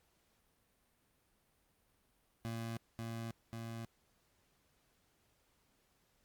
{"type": "tone with echo", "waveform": "25% pulse", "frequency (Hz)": 114.5, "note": "A#2", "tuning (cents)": -31, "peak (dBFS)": -35, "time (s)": [2.45, 2.77], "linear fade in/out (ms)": 0, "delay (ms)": 540, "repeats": 2, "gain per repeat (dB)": -2, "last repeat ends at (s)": 3.85, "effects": ["pink hiss -75 dBFS RMS until 6.24 s", "Opus 48 kbps"]}